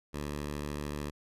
10% pulse tone, 73.42 Hz, D2, in tune, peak -27 dBFS, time 0.13-1.11 s, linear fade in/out 20 ms, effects resampled to 32000 Hz

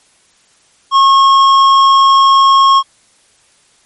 sine tone with hard clipping, 1087 Hz, C#6, 34 cents flat, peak -6 dBFS, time 0.91-2.83 s, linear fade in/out 50 ms, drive 9 dB, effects white hiss -51 dBFS RMS until 3.85 s + MP3 48 kbps

